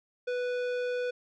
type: tone with tanh clipping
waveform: sine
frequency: 493.9 Hz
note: B4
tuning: in tune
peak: -31 dBFS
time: 0.27-1.11 s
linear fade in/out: 10 ms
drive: 15 dB
effects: none